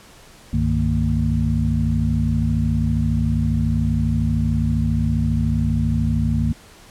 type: tone cluster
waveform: sine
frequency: 65.9 / 98.7 / 153.2 / 228.2 Hz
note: C2 / G2 / D#3 / A#3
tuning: +13 / +12 / -27 / -37 cents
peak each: -22 dBFS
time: 0.53-6.53 s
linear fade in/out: 5 ms
effects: pink hiss -46 dBFS RMS until 6.9 s + low-pass 11000 Hz 12 dB/octave